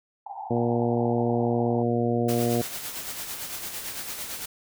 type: band-pass noise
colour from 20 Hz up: pink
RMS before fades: -37 dBFS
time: 0.26-1.83 s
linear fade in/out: 5 ms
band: 760 to 880 Hz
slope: 96 dB/octave
type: harmonic tone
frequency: 118.8 Hz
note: A#2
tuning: 33 cents sharp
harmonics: 1 / 2 / 3 / 4 / 5 / 6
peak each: -28 / -26 / -29 / -28 / -33 / -32 dBFS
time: 0.5-2.62 s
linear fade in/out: 10 ms
type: noise with tremolo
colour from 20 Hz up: white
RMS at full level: -33 dBFS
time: 2.28-4.46 s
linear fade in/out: 10 ms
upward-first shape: sine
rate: 8.9 Hz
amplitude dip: 45%
effects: none